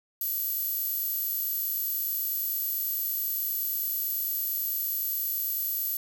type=tone with high-pass filter; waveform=5% pulse; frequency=494.6 Hz; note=B4; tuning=3 cents sharp; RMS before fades=-30 dBFS; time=0.21-5.97 s; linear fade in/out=2 ms; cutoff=12000 Hz; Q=3.5; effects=none